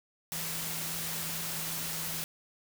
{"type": "tone in noise", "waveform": "sine", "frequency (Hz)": 163.6, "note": "E3", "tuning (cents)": -13, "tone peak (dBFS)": -44, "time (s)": [0.32, 2.24], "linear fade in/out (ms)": 0, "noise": "white", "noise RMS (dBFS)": -36, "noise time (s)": [0.32, 2.24], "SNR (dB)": -11, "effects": []}